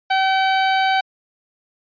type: tone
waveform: sawtooth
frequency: 766 Hz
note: G5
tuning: 40 cents flat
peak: -11 dBFS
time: 0.1-1.01 s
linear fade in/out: 10 ms
effects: resampled to 11025 Hz